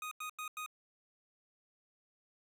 25% pulse tone bursts, 1244.5 Hz, D#6, in tune, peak -36 dBFS, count 4, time 0.02-0.662 s, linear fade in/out 2 ms, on 93 ms, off 90 ms, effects none

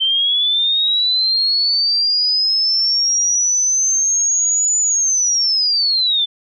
sine linear two-way sweep, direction up then down, 3100 to 7000 to 3475 Hz, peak -13 dBFS, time 0-6.26 s, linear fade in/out 20 ms, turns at 4.79 s, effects none

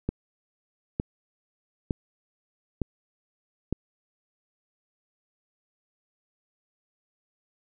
click train, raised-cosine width 3 ms, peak -13 dBFS, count 5, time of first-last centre 0.09-3.726 s, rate 1.1 Hz, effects none

